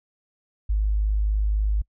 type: tone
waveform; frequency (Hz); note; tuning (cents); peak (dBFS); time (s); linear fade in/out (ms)
sine; 51.91; G#1; 0; -19; 0.69-1.82; 10
effects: noise-tail reverb RT60 0.1 s tail -26 dB re dry